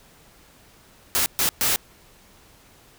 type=noise bursts at uneven times; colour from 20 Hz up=white; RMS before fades=-21 dBFS; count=3; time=1.15-1.26 / 1.39-1.49 / 1.61-1.76 s; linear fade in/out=0 ms; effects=pink hiss -53 dBFS RMS until 2.98 s